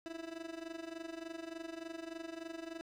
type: tone with amplitude modulation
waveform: 30% pulse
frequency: 329.6 Hz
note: E4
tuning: in tune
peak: -37 dBFS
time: 0.06-2.81 s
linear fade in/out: 0 ms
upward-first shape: sine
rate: 23.4 Hz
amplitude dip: 80%
effects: low-pass 6000 Hz 12 dB/octave + 11-bit